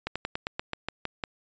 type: slowing click train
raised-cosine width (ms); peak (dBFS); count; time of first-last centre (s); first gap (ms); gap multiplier
0.3; -14; 10; 0.07-1.238; 86; 1.1
effects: resampled to 16000 Hz